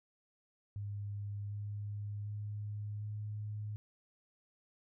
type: tone with pitch steps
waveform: sine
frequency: 102 / 103.13 / 104.26 / 105.41 Hz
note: G#2 / G#2 / G#2 / G#2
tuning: -31 / -12 / +7 / +26 cents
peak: -38 dBFS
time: 0.76-3.76 s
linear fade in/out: 0 ms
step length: 750 ms
effects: none